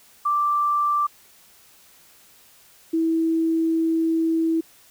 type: tone pair in turn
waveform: sine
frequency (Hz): 1174.7 / 325.9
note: D6 / E4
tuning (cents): 0 / -20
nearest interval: octave + minor seventh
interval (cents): 2220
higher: first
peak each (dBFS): -18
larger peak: neither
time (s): 0.25-1.07 / 2.93-4.61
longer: second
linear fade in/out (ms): 10
effects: white hiss -53 dBFS RMS until 4.9 s